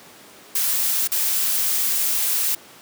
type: noise with dropouts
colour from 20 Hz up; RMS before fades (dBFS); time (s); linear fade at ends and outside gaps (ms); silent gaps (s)
blue; -21; 0.55-2.55; 5; 1.075-1.117
effects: pink hiss -45 dBFS RMS until 2.81 s + high-pass 200 Hz 12 dB/octave